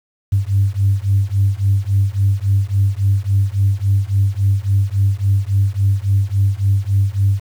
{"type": "beating tone pair", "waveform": "sine", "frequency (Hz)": [97, 100.6], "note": ["G2", "G2"], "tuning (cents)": [-18, 45], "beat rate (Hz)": 3.6, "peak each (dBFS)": -15, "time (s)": [0.32, 7.4], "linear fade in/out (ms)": 10, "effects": ["tanh soft clip ceiling -5 dBFS", "7-bit"]}